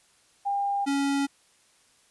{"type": "tone pair in turn", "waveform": ["sine", "square"], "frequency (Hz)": [802, 278.9], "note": ["G5", "C#4"], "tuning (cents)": [39, 11], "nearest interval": "octave + tritone", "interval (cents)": 1828, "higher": "first", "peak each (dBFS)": -24, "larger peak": "neither", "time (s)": [[0.45, 0.86], [0.86, 1.27]], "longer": "neither", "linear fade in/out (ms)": 20, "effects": ["white hiss -62 dBFS RMS until 2.1 s", "resampled to 24000 Hz"]}